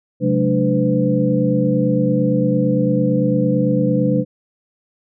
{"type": "tone cluster", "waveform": "sine", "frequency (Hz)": [134.2, 183.2, 212, 294.8, 504], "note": ["C3", "F#3", "G#3", "D4", "B4"], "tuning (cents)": [44, -17, 36, 7, 35], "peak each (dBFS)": -20, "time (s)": [0.2, 4.25], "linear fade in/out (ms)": 50, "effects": []}